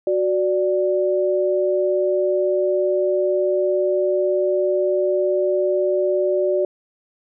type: tone pair together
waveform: sine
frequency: 369.4 / 587.3 Hz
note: F#4 / D5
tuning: -3 / 0 cents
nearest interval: minor sixth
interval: 803 cents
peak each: -19 dBFS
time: 0.07-6.65 s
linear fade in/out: 2 ms
effects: none